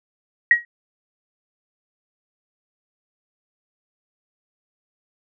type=tone with exponential decay; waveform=sine; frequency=1900 Hz; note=A#6; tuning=33 cents sharp; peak=-6 dBFS; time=0.51-0.65 s; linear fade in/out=2 ms; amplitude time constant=29 ms; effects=none